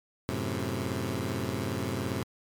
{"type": "chord", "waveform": "15% pulse", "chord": "F# diminished", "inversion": "none", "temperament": "equal", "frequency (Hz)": [92.5, 110, 130.81], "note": ["F#2", "A2", "C3"], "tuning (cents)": [0, 0, 0], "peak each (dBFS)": -28, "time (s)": [0.29, 2.23], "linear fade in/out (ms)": 0, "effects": ["MP3 96 kbps"]}